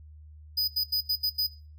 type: tone bursts at uneven times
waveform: square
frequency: 4978 Hz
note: D#8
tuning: in tune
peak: -24 dBFS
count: 6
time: 0.57-0.68 / 0.76-0.84 / 0.92-1.01 / 1.09-1.16 / 1.23-1.3 / 1.38-1.47 s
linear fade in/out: 10 ms
effects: noise-tail reverb RT60 0.4 s tail -20 dB re dry + added 76 Hz sine -46 dBFS peak until 1.78 s